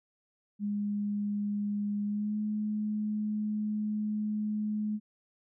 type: tone with pitch glide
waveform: sine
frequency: 205.5 to 211.9 Hz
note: G#3 to G#3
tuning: -18 to +35 cents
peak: -29 dBFS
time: 0.59-5 s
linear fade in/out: 50 ms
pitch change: +53 cents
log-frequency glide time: 2.05-2.38 s
effects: none